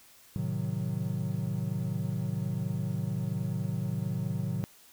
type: chord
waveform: triangle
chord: A diminished seventh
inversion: none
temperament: equal with one note detuned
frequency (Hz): 110 / 131.27 / 155.56 / 185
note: A2 / C3 / Eb3 / Gb3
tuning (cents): 0 / +6 / 0 / 0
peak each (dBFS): -33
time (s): 0.36-4.64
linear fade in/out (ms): 0
effects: white hiss -57 dBFS RMS until 4.92 s